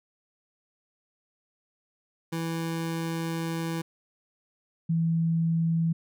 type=tone pair in turn; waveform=25% pulse / sine; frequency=164.81 / 164.81 Hz; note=E3 / E3; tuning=0 / 0 cents; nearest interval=unison; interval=0 cents; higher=neither; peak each=-25 / -22 dBFS; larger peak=second; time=2.32-3.82 / 4.89-5.93 s; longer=first; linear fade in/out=10 ms; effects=none